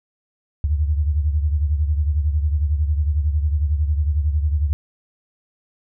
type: beating tone pair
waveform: sine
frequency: 73.42 / 84.42 Hz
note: D2 / E2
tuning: 0 / +42 cents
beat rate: 11 Hz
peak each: -17 / -24 dBFS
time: 0.64-4.73 s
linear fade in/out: 0 ms
effects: none